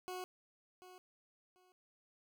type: tone with echo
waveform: 20% pulse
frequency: 366.4 Hz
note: F#4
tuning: 17 cents flat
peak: -37 dBFS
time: 0.08-0.24 s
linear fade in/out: 0 ms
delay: 740 ms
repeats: 2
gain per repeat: -13 dB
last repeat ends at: 1.72 s
effects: none